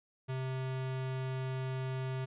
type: tone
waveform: square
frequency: 130.81 Hz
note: C3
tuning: in tune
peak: -35 dBFS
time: 0.28-2.26 s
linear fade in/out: 20 ms
effects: resampled to 8000 Hz